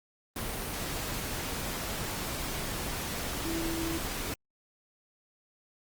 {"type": "tone in noise", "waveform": "sine", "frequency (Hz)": 329.6, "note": "E4", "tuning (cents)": 0, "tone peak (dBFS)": -33, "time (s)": [3.45, 3.98], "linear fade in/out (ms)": 2, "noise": "pink", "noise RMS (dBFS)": -35, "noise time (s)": [0.36, 4.34], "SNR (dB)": -1, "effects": ["Opus 32 kbps"]}